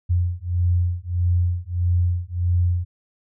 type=beating tone pair; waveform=sine; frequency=87.4 / 89 Hz; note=F2 / F2; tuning=+2 / +33 cents; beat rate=1.6 Hz; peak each=-21 dBFS; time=0.09-2.85 s; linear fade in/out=20 ms; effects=none